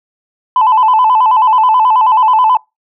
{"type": "tone with vibrato", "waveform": "sine", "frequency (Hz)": 939, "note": "A#5", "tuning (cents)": 12, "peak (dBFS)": -5, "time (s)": [0.56, 2.57], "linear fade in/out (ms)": 2, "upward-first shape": "square", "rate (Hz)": 9.3, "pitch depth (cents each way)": 120, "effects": ["noise-tail reverb RT60 0.2 s tail -24 dB re dry", "tanh soft clip ceiling -2 dBFS"]}